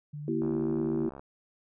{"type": "tone with pitch glide", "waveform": "sine", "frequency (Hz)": [147.8, 149.95], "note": ["D3", "D3"], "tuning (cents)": [11, 36], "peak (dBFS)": -36, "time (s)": [0.13, 1.07], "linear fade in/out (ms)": 10, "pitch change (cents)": 25, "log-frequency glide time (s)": [0.38, 0.83]}
{"type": "chord", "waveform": "sine", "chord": "E diminished", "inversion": "second", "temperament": "equal with one note detuned", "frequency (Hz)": [233.1, 329.6, 385.7], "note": ["Bb3", "E4", "G4"], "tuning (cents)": [0, 0, -28], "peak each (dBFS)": [-32, -30, -33], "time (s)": [0.28, 1.09], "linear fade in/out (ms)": 2}
{"type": "click train", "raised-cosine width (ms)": 1, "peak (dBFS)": -30, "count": 54, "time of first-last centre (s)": [0.42, 1.195], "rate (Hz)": 68.4}
{"effects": []}